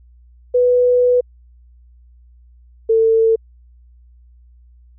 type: tone pair in turn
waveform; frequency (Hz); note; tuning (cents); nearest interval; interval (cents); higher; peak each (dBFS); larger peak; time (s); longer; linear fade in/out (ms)
sine; 493.9 / 448.7; B4 / A4; 0 / +34; major second; 166; first; -10; neither; 0.54-1.21 / 2.89-3.36; first; 10
effects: added 60 Hz sine -44 dBFS peak until 4.98 s